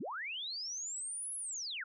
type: linear two-way sweep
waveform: sine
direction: up then down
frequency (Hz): 131.7 to 10820 to 1280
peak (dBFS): -38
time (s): 0-1.84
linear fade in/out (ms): 10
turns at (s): 1.35
effects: none